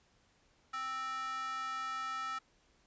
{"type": "tone with high-pass filter", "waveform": "square", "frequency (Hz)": 262.6, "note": "C4", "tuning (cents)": 6, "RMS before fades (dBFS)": -39, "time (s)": [0.73, 2.39], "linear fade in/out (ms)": 10, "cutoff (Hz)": 1300, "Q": 4.3, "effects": ["pink hiss -70 dBFS RMS until 2.86 s", "resampled to 16000 Hz"]}